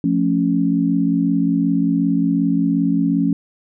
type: chord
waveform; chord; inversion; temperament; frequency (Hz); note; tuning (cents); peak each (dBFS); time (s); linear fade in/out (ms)
sine; F augmented; none; equal; 174.61 / 220 / 277.2; F3 / A3 / C#4; 0 / 0 / 0; -19 / -21 / -17; 0.04-3.33; 2
effects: none